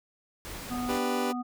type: noise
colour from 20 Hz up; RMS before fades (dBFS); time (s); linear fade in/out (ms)
pink; -40; 0.45-0.98; 0
type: harmonic tone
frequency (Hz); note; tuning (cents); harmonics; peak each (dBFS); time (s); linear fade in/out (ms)
246.9; B3; 0; 1 / 3 / 5; -31 / -38 / -39; 0.7-1.43; 20
type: chord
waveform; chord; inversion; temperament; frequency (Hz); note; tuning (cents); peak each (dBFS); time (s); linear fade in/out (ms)
25% pulse; G major; second; equal; 293.7 / 392 / 493.9; D4 / G4 / B4; 0 / 0 / 0; -33 / -28 / -29; 0.88-1.33; 20
effects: none